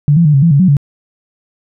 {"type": "tone with pitch steps", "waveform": "sine", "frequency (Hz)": [145.9, 169.3, 149.3, 136.9, 167.7, 140.8, 185.8, 142.3], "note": ["D3", "E3", "D3", "C#3", "E3", "C#3", "F#3", "C#3"], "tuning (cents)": [-11, 46, 29, -21, 30, 27, 7, 46], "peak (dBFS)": -5, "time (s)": [0.08, 0.768], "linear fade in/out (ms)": 0, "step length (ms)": 86, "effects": []}